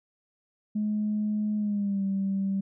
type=tone with pitch glide; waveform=sine; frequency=211.3 to 194.89 Hz; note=G#3 to G3; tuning=+30 to -10 cents; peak=-24 dBFS; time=0.75-2.61 s; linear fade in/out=10 ms; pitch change=-140 cents; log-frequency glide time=1.57-2.04 s; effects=tanh soft clip ceiling -20 dBFS